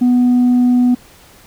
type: tone with tanh clipping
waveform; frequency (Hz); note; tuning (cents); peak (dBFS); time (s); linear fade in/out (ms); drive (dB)
sine; 246.9; B3; 0; -9; 0.01-0.95; 10; 1
effects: pink hiss -44 dBFS RMS until 1.46 s